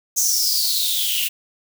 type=noise with high-pass filter sweep; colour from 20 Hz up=blue; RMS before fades=-20 dBFS; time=0.16-1.29 s; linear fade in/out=20 ms; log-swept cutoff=6400 to 2700 Hz; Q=8.8; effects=none